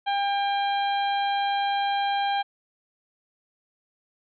harmonic tone with a mistuned harmonic, 801 Hz, G5, 37 cents sharp, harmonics 1 / 2 / 3 / 4 / 5, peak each -23 / -33 / -37 / -34 / -40 dBFS, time 0.06-2.43 s, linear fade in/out 20 ms, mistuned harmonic 3, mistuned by -16 cents, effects none

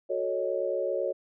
sine chord, D# half-diminished seventh, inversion first, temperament equal, 370 / 440 / 554.4 / 622.3 Hz, F#4 / A4 / C#5 / D#5, 0 / 0 / 0 / 0 cents, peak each -33 / -34 / -29 / -35 dBFS, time 0.09-1.13 s, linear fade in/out 20 ms, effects none

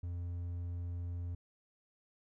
triangle tone, 87.2 Hz, F2, 2 cents flat, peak -35 dBFS, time 0.03-1.35 s, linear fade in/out 5 ms, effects none

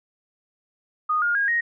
sine tone with pitch steps, 1236 / 1419.8 / 1630.9 / 1873.4 Hz, D#6 / F6 / G#6 / A#6, -12 / +28 / -32 / +8 cents, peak -19 dBFS, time 1.09-1.61 s, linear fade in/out 10 ms, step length 130 ms, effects none

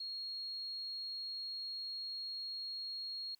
sine tone, 4284 Hz, C8, 40 cents sharp, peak -40 dBFS, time 0-3.35 s, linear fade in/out 5 ms, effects white hiss -75 dBFS RMS until 3.39 s

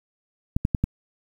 clicks, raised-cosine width 5 ms, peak -8 dBFS, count 4, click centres 0.565 / 0.651 / 0.748 / 0.84 s, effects 8-bit

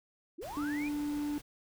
sine linear sweep, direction up, 275 to 2498 Hz, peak -40 dBFS, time 0.38-0.89 s, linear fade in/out 10 ms
pink noise, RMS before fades -49 dBFS, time 0.41-1.42 s, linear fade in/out 20 ms
triangle tone, 293.7 Hz, D4, in tune, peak -30 dBFS, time 0.57-1.38 s, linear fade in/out 0 ms
effects none

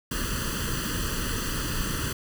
pink noise with comb filter, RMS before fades -29 dBFS, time 0.11-2.13 s, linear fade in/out 5 ms, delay 0.66 ms, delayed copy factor +0.9, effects none

